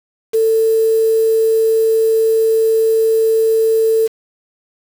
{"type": "tone with quantisation", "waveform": "sine", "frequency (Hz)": 445.9, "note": "A4", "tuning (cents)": 23, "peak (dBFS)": -10, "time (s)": [0.33, 4.08], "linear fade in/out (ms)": 20, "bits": 5, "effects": []}